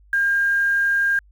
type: tone with quantisation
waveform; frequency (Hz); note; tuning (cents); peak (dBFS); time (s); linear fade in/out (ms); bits
sine; 1608; G6; +44; -16; 0.13-1.19; 2; 7
effects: added 50 Hz sine -49 dBFS peak until 1.31 s